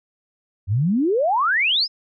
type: exponential sweep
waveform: sine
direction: up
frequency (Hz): 89 to 5330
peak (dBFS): -16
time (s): 0.67-1.88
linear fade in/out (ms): 50
effects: none